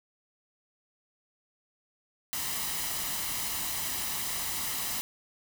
white noise with comb filter, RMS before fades -33 dBFS, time 2.33-5.01 s, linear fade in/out 0 ms, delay 1 ms, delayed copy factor +0.5, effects none

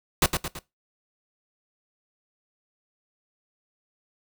pink noise with echo, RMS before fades -19 dBFS, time 0.22-0.26 s, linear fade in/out 2 ms, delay 110 ms, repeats 3, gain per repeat -6 dB, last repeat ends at 0.59 s, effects noise-tail reverb RT60 0.2 s tail -19 dB re dry

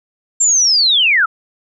sine linear sweep, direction down, 7459 to 1258 Hz, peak -9 dBFS, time 0.4-1.26 s, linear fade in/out 10 ms, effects none

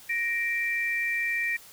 sine tone pair together, 1868.6 / 2349 Hz, A#6 / D7, +4 / 0 cents, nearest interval major third, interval 396 cents, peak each -28 dBFS, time 0.09-1.57 s, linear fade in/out 10 ms, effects white hiss -50 dBFS RMS until 1.72 s

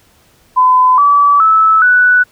sine tone with pitch steps, 1013 / 1150.3 / 1306.1 / 1483.1 Hz, B5 / D6 / E6 / F#6, +44 / -36 / -16 / +4 cents, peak -5 dBFS, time 0.56-2.24 s, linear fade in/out 20 ms, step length 420 ms, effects pink hiss -50 dBFS RMS until 2.31 s

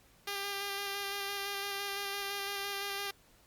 5% pulse tone with vibrato, 399.4 Hz, G4, 32 cents sharp, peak -24 dBFS, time 0.27-3.11 s, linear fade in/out 5 ms, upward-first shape square, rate 5.9 Hz, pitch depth 13 cents each way, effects pink hiss -64 dBFS RMS until 3.46 s + Opus 48 kbps

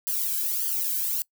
violet noise with flanger, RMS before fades -27 dBFS, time 0.07-1.22 s, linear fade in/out 0 ms, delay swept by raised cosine 0.64 to 1.3 ms, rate 1.7 Hz, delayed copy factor +0.95, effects noise-tail reverb RT60 0.1 s tail -23 dB re dry

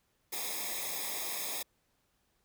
white noise with comb filter, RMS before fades -37 dBFS, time 0.32-1.63 s, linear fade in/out 10 ms, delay 0.68 ms, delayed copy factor -0.95, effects pink hiss -75 dBFS RMS until 2.44 s

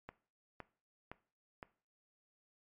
click train, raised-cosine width 0.5 ms, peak -30 dBFS, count 4, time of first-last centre 0.09-1.628 s, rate 1.95 Hz, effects noise-tail reverb RT60 0.4 s tail -18 dB re dry + MP3 48 kbps

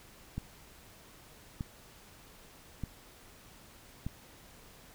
click train, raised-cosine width 5 ms, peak -23 dBFS, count 4, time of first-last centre 0.38-4.066 s, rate 0.814 Hz, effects pink hiss -56 dBFS RMS until 4.94 s

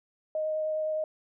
sine tone with vibrato, 622 Hz, D#5, 1 cent flat, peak -27 dBFS, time 0.35-1.04 s, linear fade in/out 2 ms, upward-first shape triangle, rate 9.7 Hz, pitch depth 10 cents each way, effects none

